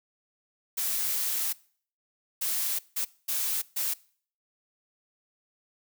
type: noise bursts at uneven times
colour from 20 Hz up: blue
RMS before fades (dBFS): -29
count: 5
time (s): 0.77-1.53 / 2.41-2.79 / 2.96-3.05 / 3.28-3.62 / 3.76-3.94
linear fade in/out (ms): 10
effects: noise-tail reverb RT60 0.5 s tail -22 dB re dry